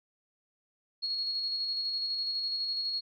sine tone with tremolo, 4315 Hz, C#8, 47 cents flat, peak -29 dBFS, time 1.02-3.01 s, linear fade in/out 20 ms, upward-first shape square, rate 12 Hz, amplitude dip 25%, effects none

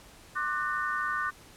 sine tone cluster, 1076 / 1188 / 1489 / 1820 Hz, C6 / D6 / F#6 / A#6, +48 / +20 / +11 / -42 cents, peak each -38 / -32 / -32 / -35 dBFS, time 0.35-1.31 s, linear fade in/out 20 ms, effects pink hiss -53 dBFS RMS until 1.56 s + low-pass 12000 Hz 12 dB/octave

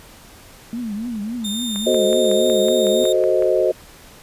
sine tone with vibrato, 223.1 Hz, A3, 24 cents sharp, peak -23 dBFS, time 0.73-3.04 s, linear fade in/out 0 ms, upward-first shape triangle, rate 3.6 Hz, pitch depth 200 cents each way
sawtooth tone with pitch glide, 3632 to 3678 Hz, A#7 to A#7, -46 to -24 cents, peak -22 dBFS, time 1.44-3.13 s, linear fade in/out 10 ms, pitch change +22 cents, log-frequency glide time 1.96-2.6 s
click train, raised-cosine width 0.5 ms, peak -18 dBFS, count 10, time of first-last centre 1.76-3.424 s, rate 5.41 Hz
sine chord, F# diminished seventh, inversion none, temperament equal, 370 / 440 / 523.3 / 622.3 Hz, F#4 / A4 / C5 / Eb5, 0 / 0 / 0 / 0 cents, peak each -19 / -22 / -19 / -19 dBFS, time 1.86-3.72 s, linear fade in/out 10 ms
effects pink hiss -44 dBFS RMS until 4.22 s + resampled to 32000 Hz

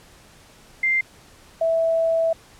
sine tone pair in turn, 2093 / 656.4 Hz, C7 / E5, 0 / -8 cents, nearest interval octave + minor sixth, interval 2008 cents, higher first, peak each -17 dBFS, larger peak neither, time 0.83-1.01 / 1.61-2.33 s, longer second, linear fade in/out 5 ms, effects pink hiss -50 dBFS RMS until 2.59 s + low-pass 11000 Hz 12 dB/octave

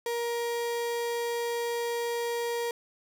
35% pulse tone, 471.3 Hz, A#4, 19 cents sharp, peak -27 dBFS, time 0.06-2.71 s, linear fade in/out 2 ms, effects none

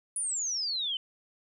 sine exponential sweep, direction down, 9990 to 3000 Hz, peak -29 dBFS, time 0.16-0.97 s, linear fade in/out 2 ms, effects none

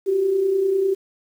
sine tone pair together, 357.9 / 387.9 Hz, F4 / G4, +42 / -18 cents, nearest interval minor second, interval 140 cents, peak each -27 / -17 dBFS, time 0.06-0.95 s, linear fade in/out 20 ms, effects 8-bit

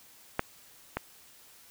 clicks, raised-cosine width 0.5 ms, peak -11 / -15 dBFS, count 2, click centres 0.394 / 0.97 s, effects white hiss -56 dBFS RMS until 1.7 s

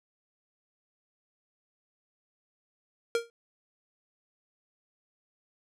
square tone with exponential decay, 466.2 Hz, A#4, in tune, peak -22 dBFS, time 3.15-3.3 s, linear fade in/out 1 ms, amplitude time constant 31 ms, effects low-pass 9000 Hz 12 dB/octave

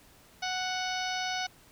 harmonic tone, 740 Hz, F#5, in tune, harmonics 1 / 2 / 3 / 4 / 5 / 6 / 7 / 8, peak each -34 / -37 / -39 / -40 / -41 / -42 / -42 / -43 dBFS, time 0.42-1.47 s, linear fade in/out 10 ms, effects pink hiss -58 dBFS RMS until 1.71 s

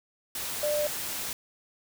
sine tone in noise, 595 Hz, D5, 22 cents sharp, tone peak -25 dBFS, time 0.63-0.87 s, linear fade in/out 2 ms, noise white, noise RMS -34 dBFS, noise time 0.35-1.33 s, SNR +6 dB, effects none

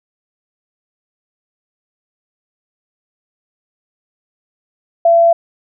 sine tone, 675 Hz, E5, 41 cents sharp, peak -6 dBFS, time 5.05-5.33 s, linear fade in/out 5 ms, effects none

